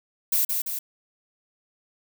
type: noise with echo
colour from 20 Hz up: violet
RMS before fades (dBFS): -22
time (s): 0.32-0.45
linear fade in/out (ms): 5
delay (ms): 170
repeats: 2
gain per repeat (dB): -4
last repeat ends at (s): 0.79
effects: none